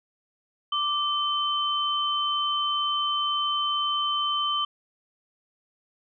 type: tone pair together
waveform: sine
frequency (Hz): 1174.7 / 3079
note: D6 / G7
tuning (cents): 0 / -32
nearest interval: octave + perfect fourth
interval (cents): 1668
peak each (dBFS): -26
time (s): 0.72-4.65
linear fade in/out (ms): 5
effects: none